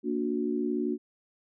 sine chord, Bb augmented, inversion none, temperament just, 233.1 / 291.4 / 364.2 Hz, Bb3 / D4 / F#4, 0 / -13 / -27 cents, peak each -31 dBFS, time 0.03-0.98 s, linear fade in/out 50 ms, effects none

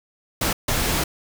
pink noise bursts at uneven times, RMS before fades -22 dBFS, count 2, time 0.41-0.53 / 0.68-1.04 s, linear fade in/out 5 ms, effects none

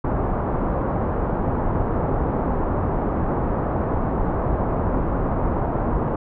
pink low-pass noise, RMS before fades -22 dBFS, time 0.04-6.16 s, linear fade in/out 5 ms, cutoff 1100 Hz, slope 24 dB/octave, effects none

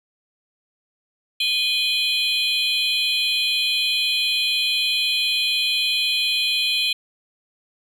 triangle tone cluster, 2471 / 3091 / 3345 / 4082 Hz, D#7 / G7 / G#7 / C8, -13 / -25 / +12 / -44 cents, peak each -23 dBFS, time 1.4-6.93 s, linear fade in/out 5 ms, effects none

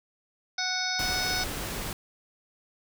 harmonic tone, 739 Hz, F#5, 2 cents flat, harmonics 1 / 2 / 3 / 5 / 6 / 7 / 8, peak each -36 / -33 / -35 / -36 / -37 / -32 / -38 dBFS, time 0.58-1.44 s, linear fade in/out 5 ms
pink noise, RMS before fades -34 dBFS, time 0.99-1.93 s, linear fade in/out 2 ms
effects none

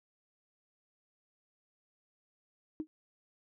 sine tone with exponential decay, 311.1 Hz, D#4, in tune, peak -29 dBFS, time 2.8-2.87 s, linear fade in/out 0 ms, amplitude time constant 15 ms, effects tanh soft clip ceiling -25 dBFS

